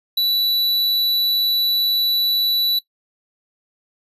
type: tone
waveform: square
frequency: 3951 Hz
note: B7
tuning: in tune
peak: -16 dBFS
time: 0.17-2.79 s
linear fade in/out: 5 ms
effects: noise-tail reverb RT60 0.1 s tail -19 dB re dry + resampled to 32000 Hz